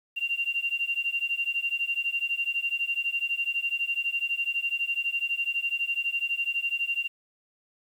sine beating tone pair, 2766 / 2778 Hz, F7 / F7, -17 / -10 cents, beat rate 12 Hz, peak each -29 dBFS, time 0.16-7.08 s, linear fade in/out 20 ms, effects 9-bit

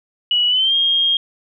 sine tone with pitch glide, 2932 to 3235 Hz, F#7 to G#7, -16 to -46 cents, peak -13 dBFS, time 0.31-1.17 s, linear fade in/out 2 ms, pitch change +170 cents, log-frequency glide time 0.48-0.75 s, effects none

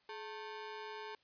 sawtooth ring-modulated tone, 659.3 Hz, E5, in tune, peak -37 dBFS, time 0.09-1.15 s, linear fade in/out 2 ms, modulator 235 Hz, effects white hiss -72 dBFS RMS until 1.23 s + resampled to 11025 Hz

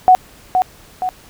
sine tone with echo, 740 Hz, F#5, in tune, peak -4 dBFS, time 0.08-0.15 s, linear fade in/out 0 ms, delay 470 ms, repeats 2, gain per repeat -6 dB, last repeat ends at 1.09 s, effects pink hiss -44 dBFS RMS until 1.29 s

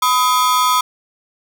45% pulse ring-modulated tone, 1134 Hz, C#6, 39 cents sharp, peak -9 dBFS, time 0.02-0.81 s, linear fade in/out 5 ms, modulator 129 Hz, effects none

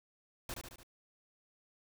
pink noise with echo, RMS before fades -41 dBFS, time 0.49-0.54 s, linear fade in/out 2 ms, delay 73 ms, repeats 4, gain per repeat -4 dB, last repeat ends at 0.832 s, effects none

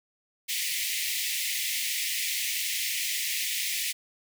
pink high-pass noise, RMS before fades -30 dBFS, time 0.48-3.93 s, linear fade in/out 20 ms, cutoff 1900 Hz, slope 96 dB/octave, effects none

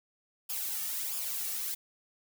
blue noise with flanger, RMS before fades -35 dBFS, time 0.49-1.75 s, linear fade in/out 10 ms, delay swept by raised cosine 0.49 to 1.99 ms, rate 1.5 Hz, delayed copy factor -0.65, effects none

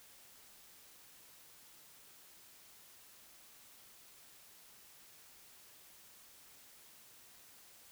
silence, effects white hiss -60 dBFS RMS until 7.91 s

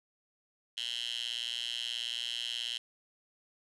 10% pulse tone with high-pass filter, 118.5 Hz, A#2, 29 cents sharp, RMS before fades -37 dBFS, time 0.77-2.78 s, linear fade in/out 5 ms, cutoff 3200 Hz, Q 7.7, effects resampled to 24000 Hz + 10-bit

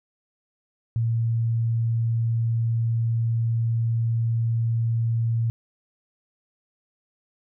sine tone, 115 Hz, A#2, 23 cents flat, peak -20 dBFS, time 0.96-5.5 s, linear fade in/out 0 ms, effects none

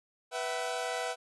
sawtooth chord, B suspended fourth, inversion none, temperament equal with one note detuned, 493.9 / 659.3 / 757.7 Hz, B4 / E5 / F#5, 0 / 0 / +41 cents, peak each -33 dBFS, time 0.31-1.16 s, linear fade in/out 50 ms, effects resampled to 24000 Hz

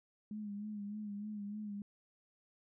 sine tone with vibrato, 207.7 Hz, G#3, in tune, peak -40 dBFS, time 0.31-1.82 s, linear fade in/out 2 ms, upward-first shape sine, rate 3.3 Hz, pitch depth 49 cents each way, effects none

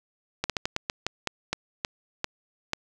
slowing click train, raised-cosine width 0.2 ms, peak -9 dBFS, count 12, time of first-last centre 0.44-2.734 s, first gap 57 ms, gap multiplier 1.24, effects none

